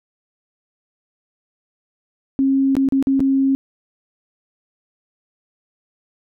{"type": "tone with dropouts", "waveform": "sine", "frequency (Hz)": 270.2, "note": "C#4", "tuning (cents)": -44, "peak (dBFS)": -13, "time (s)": [2.39, 3.55], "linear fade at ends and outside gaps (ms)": 0, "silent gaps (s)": [[2.753, 2.767], [2.888, 2.923], [3.026, 3.071], [3.195, 3.204]], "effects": []}